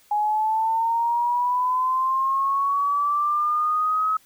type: linear sweep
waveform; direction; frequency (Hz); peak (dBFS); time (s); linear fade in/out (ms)
sine; up; 830.6 to 1283; -19; 0.11-4.17; 5
effects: white hiss -57 dBFS RMS until 4.25 s